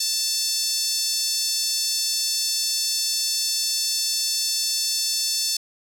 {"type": "tone with high-pass filter", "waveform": "5% pulse", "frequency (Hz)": 886, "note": "A5", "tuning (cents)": 12, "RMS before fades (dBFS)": -24, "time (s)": [0, 5.57], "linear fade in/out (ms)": 5, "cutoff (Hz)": 4700, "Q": 2.9, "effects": []}